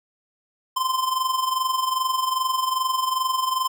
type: tone with amplitude modulation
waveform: square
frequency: 1037 Hz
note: C6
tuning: 16 cents flat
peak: -19 dBFS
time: 0.76-3.68 s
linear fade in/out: 10 ms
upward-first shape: sine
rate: 22.5 Hz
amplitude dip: 65%
effects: none